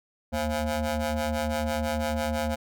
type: ring-modulated tone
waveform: 20% pulse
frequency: 151.2 Hz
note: D#3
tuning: 49 cents flat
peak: -18 dBFS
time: 0.32-2.56 s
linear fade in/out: 20 ms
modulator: 381 Hz
effects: none